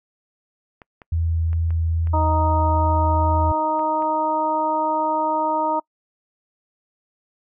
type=clicks; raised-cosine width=0.5 ms; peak=-27 dBFS; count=7; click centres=0.818 / 1.018 / 1.531 / 1.706 / 2.072 / 3.794 / 4.023 s
type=tone with vibrato; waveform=sine; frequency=82.41 Hz; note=E2; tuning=in tune; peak=-18 dBFS; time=1.12-3.52 s; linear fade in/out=5 ms; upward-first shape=triangle; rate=2.4 Hz; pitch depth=9 cents each way
type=harmonic tone; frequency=311.1 Hz; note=D#4; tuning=in tune; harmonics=1 / 2 / 3 / 4; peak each=-28 / -25 / -20 / -29 dBFS; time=2.13-5.8 s; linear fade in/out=10 ms
effects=noise-tail reverb RT60 0.1 s tail -26 dB re dry